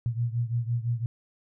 sine beating tone pair, 116.54 / 122.44 Hz, A#2 / B2, 0 / -15 cents, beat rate 5.9 Hz, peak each -27 / -30 dBFS, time 0.06-1.06 s, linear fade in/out 0 ms, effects none

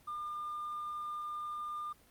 triangle tone with hard clipping, 1204 Hz, D6, 43 cents sharp, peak -37 dBFS, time 0.07-1.93 s, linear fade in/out 10 ms, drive 2 dB, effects pink hiss -64 dBFS RMS until 2.1 s + Opus 32 kbps

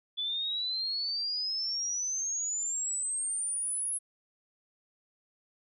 sine exponential sweep, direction up, 3446 to 10750 Hz, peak -30 dBFS, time 0.17-3.99 s, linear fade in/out 20 ms, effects none

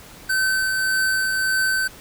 square tone with tremolo, 1535 Hz, G6, 37 cents flat, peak -18 dBFS, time 0.29-1.88 s, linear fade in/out 10 ms, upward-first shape triangle, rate 1.7 Hz, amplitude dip 30%, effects pink hiss -43 dBFS RMS until 2 s

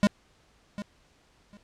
square tone with echo, 204.6 Hz, G#3, 26 cents flat, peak -18 dBFS, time 0.03-0.07 s, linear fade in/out 0 ms, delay 750 ms, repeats 2, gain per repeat -15 dB, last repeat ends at 1.57 s, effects pink hiss -63 dBFS RMS until 1.63 s + low-pass 7000 Hz 12 dB/octave

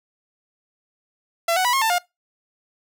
sawtooth tone with pitch steps, 674 / 743 / 980 / 1078 / 891 / 709 Hz, E5 / F#5 / B5 / C#6 / A5 / F5, +38 / +7 / -14 / -49 / +22 / +26 cents, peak -14 dBFS, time 1.48-1.984 s, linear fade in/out 5 ms, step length 84 ms, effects noise-tail reverb RT60 0.2 s tail -23 dB re dry

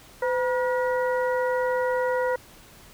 harmonic tone with a mistuned harmonic, 480.1 Hz, B4, 49 cents flat, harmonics 1 / 2 / 3 / 4, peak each -23 / -29 / -33 / -35 dBFS, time 0.22-2.36 s, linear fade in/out 5 ms, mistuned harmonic 1, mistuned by +96 cents, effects pink hiss -50 dBFS RMS until 2.93 s

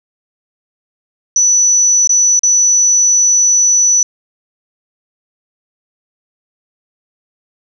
sine tone with dropouts, 5950 Hz, F#8, 9 cents sharp, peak -7 dBFS, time 1.36-4.03 s, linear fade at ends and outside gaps 2 ms, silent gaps 2.074-2.093 / 2.393-2.433 s, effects none

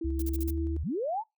sine tone with tremolo, 329.6 Hz, E4, in tune, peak -31 dBFS, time 0.01-0.77 s, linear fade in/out 5 ms, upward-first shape square, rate 5.3 Hz, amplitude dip 25%
sine tone with pitch glide, 70 to 75.46 Hz, C#2 to D2, +18 to +48 cents, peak -29 dBFS, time 0.04-0.84 s, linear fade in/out 10 ms, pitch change +130 cents, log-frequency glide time 0.39-0.56 s
violet noise bursts, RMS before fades -39 dBFS, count 5, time 0.19-0.507 s, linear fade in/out 5 ms, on 33 ms, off 38 ms
sine linear sweep, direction up, 90.4 to 929 Hz, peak -28 dBFS, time 0.82-1.24 s, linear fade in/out 50 ms
effects noise-tail reverb RT60 0.2 s tail -26 dB re dry

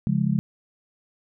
sine chord, Db major, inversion none, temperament just, 138.59 / 173.24 / 207.9 Hz, Db3 / F3 / Ab3, 0 / -14 / +2 cents, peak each -24 dBFS, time 0.07-0.39 s, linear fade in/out 0 ms, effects none

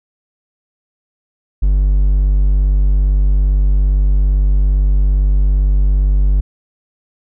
triangle tone, 48.81 Hz, G1, 7 cents flat, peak -7 dBFS, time 1.62-6.41 s, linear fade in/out 10 ms, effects none

